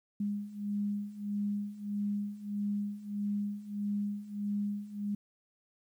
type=beating tone pair; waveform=sine; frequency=203.7 / 205.3 Hz; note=G#3 / G#3; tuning=-33 / -20 cents; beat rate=1.6 Hz; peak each=-37 / -34 dBFS; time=0.2-5.15 s; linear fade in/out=5 ms; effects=11-bit

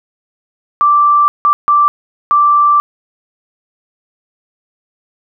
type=tone bursts at uneven times; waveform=sine; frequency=1172 Hz; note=D6; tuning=4 cents flat; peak=-6 dBFS; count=4; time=0.81-1.28 / 1.45-1.53 / 1.68-1.88 / 2.31-2.8 s; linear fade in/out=0 ms; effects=none

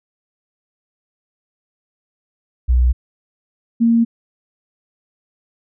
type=tone pair in turn; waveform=sine; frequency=61.74 / 231.3 Hz; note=B1 / A#3; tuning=0 / -13 cents; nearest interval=octave + major seventh; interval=2287 cents; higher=second; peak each=-10 dBFS; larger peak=neither; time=2.68-2.93 / 3.8-4.05 s; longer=neither; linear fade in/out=20 ms; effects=none

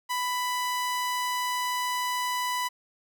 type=tone; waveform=sawtooth; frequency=993 Hz; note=B5; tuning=9 cents sharp; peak=-23 dBFS; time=0.09-2.69 s; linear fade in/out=20 ms; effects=none

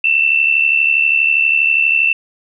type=tone with amplitude modulation; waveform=sine; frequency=2676 Hz; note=E7; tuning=25 cents sharp; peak=-7 dBFS; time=0.04-2.13 s; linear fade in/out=5 ms; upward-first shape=sine; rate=72.4 Hz; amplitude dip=70%; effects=none

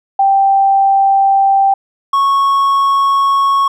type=tone pair in turn; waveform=sine / triangle; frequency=784 / 1103.6 Hz; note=G5 / C#6; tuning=0 / -8 cents; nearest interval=tritone; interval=592 cents; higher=second; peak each=-7 dBFS; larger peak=neither; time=0.19-1.74 / 2.13-3.68 s; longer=neither; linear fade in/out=5 ms; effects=none

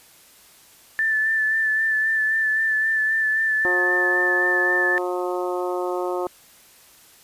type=tone with vibrato; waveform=sine; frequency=1760 Hz; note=A6; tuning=in tune; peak=-18 dBFS; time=0.99-4.98 s; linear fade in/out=0 ms; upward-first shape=sine; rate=3.8 Hz; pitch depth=23 cents each way
type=harmonic tone; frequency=179.7 Hz; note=F3; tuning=50 cents sharp; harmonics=2 / 3 / 4 / 5 / 6 / 7; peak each=-25 / -29 / -31 / -33 / -35 / -36 dBFS; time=3.65-6.27 s; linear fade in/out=0 ms
effects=white hiss -51 dBFS RMS until 7.23 s + resampled to 32000 Hz

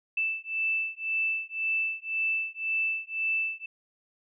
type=beating tone pair; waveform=sine; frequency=2643 / 2644.9 Hz; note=E7 / E7; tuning=+4 / +5 cents; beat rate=1.9 Hz; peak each=-30 dBFS; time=0.17-3.66 s; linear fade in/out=5 ms; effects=none

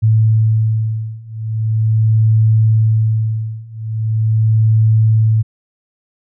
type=beating tone pair; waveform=sine; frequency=110 / 110.41 Hz; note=A2 / A2; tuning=0 / +6 cents; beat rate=0.41 Hz; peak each=-14 / -13 dBFS; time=0.02-5.43 s; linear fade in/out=20 ms; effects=none

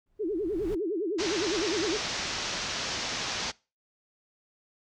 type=noise with exponential growth; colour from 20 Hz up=brown; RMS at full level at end=-33 dBFS; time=0.06-0.75 s; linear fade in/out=5 ms; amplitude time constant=150 ms
type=tone with vibrato; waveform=sine; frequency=372.8 Hz; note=F#4; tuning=13 cents sharp; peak=-27 dBFS; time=0.19-1.98 s; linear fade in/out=20 ms; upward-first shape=sine; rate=9.8 Hz; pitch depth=280 cents each way
type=low-pass noise; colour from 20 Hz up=white; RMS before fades=-33 dBFS; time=1.18-3.52 s; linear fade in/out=20 ms; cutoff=6300 Hz; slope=48 dB/octave
effects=noise-tail reverb RT60 0.3 s tail -23 dB re dry

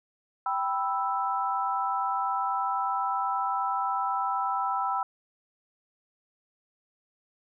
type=chord; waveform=sine; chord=E minor; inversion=first; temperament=equal; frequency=784 / 987.8 / 1318.5 Hz; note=G5 / B5 / E6; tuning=0 / 0 / 0 cents; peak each=-30 dBFS; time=0.46-5.03 s; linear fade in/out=2 ms; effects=none

